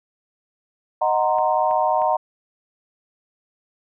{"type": "chord", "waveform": "sine", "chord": "C half-diminished seventh", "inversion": "first", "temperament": "equal with one note detuned", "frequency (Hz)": [620.5, 740, 932.3, 1046.5], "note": ["Eb5", "Gb5", "Bb5", "C6"], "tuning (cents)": [-5, 0, 0, 0], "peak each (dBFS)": [-22, -21, -21, -26], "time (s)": [1.01, 2.17], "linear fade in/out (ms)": 10}
{"type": "clicks", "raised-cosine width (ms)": 0.5, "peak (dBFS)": -25, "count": 3, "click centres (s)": [1.385, 1.711, 2.019]}
{"effects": []}